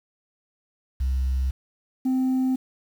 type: tone pair in turn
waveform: sine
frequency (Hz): 65.41 / 259.2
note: C2 / C4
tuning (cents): 0 / -16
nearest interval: 2 octaves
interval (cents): 2384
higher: second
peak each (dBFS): -19 / -17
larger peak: second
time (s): 1-1.51 / 2.05-2.56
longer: neither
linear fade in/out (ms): 10
effects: tanh soft clip ceiling -19 dBFS + 8-bit